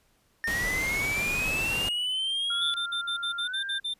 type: linear sweep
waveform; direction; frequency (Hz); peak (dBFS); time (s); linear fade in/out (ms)
triangle; up; 1809 to 3478; -25; 0.44-2.74; 0
type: noise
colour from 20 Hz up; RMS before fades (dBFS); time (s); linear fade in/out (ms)
pink; -34; 0.47-1.89; 5
type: tone with pitch glide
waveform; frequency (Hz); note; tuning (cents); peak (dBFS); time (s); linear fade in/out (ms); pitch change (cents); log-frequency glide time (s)
sine; 1393 to 1590.9; F6 to G6; -5 to +25; -32; 2.5-3.8; 5; +230; 3.41-3.59
type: tone bursts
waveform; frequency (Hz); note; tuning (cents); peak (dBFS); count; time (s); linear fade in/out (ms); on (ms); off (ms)
triangle; 3576; A7; +27; -27; 9; 2.61-3.94; 10; 98; 56
effects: pink hiss -67 dBFS RMS until 3.99 s + resampled to 32000 Hz